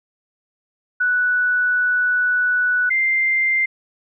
sine tone pair in turn, 1480 / 2093 Hz, F#6 / C7, 0 / 0 cents, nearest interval tritone, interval 600 cents, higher second, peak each -15 dBFS, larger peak neither, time 1-2.9 / 2.9-3.66 s, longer first, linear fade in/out 10 ms, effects none

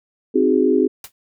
sine chord, Ab dominant seventh, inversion first, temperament equal, 261.6 / 311.1 / 370 / 415.3 Hz, C4 / Eb4 / Gb4 / Ab4, 0 / 0 / 0 / 0 cents, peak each -18 / -20 / -18 / -18 dBFS, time 0.34-0.88 s, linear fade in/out 20 ms
white noise with exponential decay, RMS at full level -29 dBFS, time 1.04-1.12 s, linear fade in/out 2 ms, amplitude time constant 16 ms
effects none

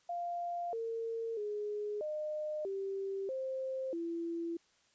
sine tone with pitch steps, 696 / 455.8 / 417.1 / 609 / 390.2 / 526 / 336.2 Hz, F5 / A#4 / G#4 / D#5 / G4 / C5 / E4, -6 / -39 / +7 / -37 / -8 / +9 / +34 cents, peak -35 dBFS, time 0.09-4.57 s, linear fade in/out 5 ms, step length 640 ms, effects white hiss -70 dBFS RMS until 4.94 s + resampled to 16000 Hz

